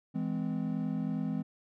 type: chord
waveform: triangle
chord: E augmented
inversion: none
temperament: equal with one note detuned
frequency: 164.81 / 207.7 / 257.1 Hz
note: E3 / G#3 / B#3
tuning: 0 / 0 / -30 cents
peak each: -33 dBFS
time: 0.14-1.43 s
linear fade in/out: 20 ms
effects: none